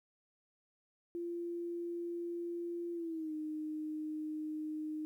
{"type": "tone with pitch glide", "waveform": "sine", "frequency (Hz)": [344, 308.2], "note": ["F4", "D#4"], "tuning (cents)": [-26, -16], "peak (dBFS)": -37, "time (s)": [1.15, 5.05], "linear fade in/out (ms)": 0, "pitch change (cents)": -190, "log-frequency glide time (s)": [2.93, 3.33], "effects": ["12-bit"]}